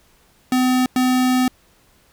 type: tone bursts at uneven times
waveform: square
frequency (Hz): 254.2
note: C4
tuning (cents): -50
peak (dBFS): -15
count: 2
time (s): 0.52-0.86 / 0.96-1.48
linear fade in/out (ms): 2
effects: pink hiss -56 dBFS RMS until 2.12 s